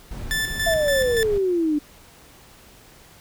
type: noise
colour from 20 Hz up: brown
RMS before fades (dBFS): -32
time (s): 0.11-1.38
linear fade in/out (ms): 5
type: tone with tremolo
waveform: sawtooth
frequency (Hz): 1759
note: A6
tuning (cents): -1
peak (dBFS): -18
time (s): 0.31-1.23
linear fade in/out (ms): 0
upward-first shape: square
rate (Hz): 3.5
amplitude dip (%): 55
type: exponential sweep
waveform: sine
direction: down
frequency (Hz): 680 to 290.5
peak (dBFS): -18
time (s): 0.66-1.79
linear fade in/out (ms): 10
effects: pink hiss -49 dBFS RMS until 3.2 s